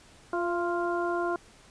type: harmonic tone with a mistuned harmonic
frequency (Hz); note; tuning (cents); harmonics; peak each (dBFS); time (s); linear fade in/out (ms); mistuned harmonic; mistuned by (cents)
349.2; F4; 0; 1 / 2 / 3 / 4; -29 / -32 / -34 / -35; 0.33-1.36; 2; 2; -30
effects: pink hiss -55 dBFS RMS until 1.7 s + resampled to 22050 Hz